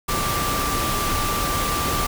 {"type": "tone in noise", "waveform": "sine", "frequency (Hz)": 1174.7, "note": "D6", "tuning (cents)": 0, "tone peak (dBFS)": -25, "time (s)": [0.08, 2.07], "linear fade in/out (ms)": 10, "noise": "pink", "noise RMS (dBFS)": -24, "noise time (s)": [0.08, 2.07], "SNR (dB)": -4, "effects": []}